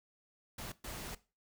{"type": "noise bursts at uneven times", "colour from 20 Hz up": "pink", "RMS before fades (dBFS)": -44, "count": 2, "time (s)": [[0.58, 0.72], [0.84, 1.15]], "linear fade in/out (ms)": 5, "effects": ["noise-tail reverb RT60 0.3 s tail -18 dB re dry"]}